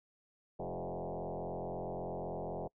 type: tone with frequency modulation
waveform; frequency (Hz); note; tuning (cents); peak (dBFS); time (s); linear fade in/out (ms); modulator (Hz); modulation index
sine; 110.3; A2; +5; -37; 0.59-2.68; 10; 88.4; 8
effects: noise-tail reverb RT60 0.1 s tail -26 dB re dry